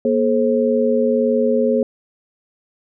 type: tone cluster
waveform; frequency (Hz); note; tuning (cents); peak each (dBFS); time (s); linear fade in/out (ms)
sine; 237.8 / 430.3 / 532; A#3 / A4 / C5; +35 / -39 / +29; -18; 0.05-1.83; 2
effects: none